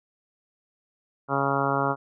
harmonic tone, 138.4 Hz, C#3, 2 cents flat, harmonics 1 / 2 / 3 / 4 / 5 / 6 / 7 / 8 / 9 / 10, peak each -31 / -31 / -31 / -31 / -31 / -31 / -31 / -31 / -31 / -31 dBFS, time 1.28-1.96 s, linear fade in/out 50 ms, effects none

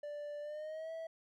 triangle tone with pitch glide, 587.3 to 651.7 Hz, D5 to E5, 0 to -20 cents, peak -39 dBFS, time 0.03-1.07 s, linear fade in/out 5 ms, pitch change +180 cents, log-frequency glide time 0.41-0.92 s, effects none

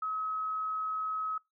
sine tone, 1279 Hz, D#6, 47 cents sharp, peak -31 dBFS, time 0.02-1.38 s, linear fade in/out 5 ms, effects noise-tail reverb RT60 0.2 s tail -25 dB re dry

